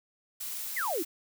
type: noise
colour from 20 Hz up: blue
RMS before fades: -37 dBFS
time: 0.4-1.05 s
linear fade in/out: 10 ms
type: exponential sweep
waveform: sine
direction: down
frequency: 2217 to 290.7 Hz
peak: -29 dBFS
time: 0.76-1.03 s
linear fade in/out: 10 ms
effects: none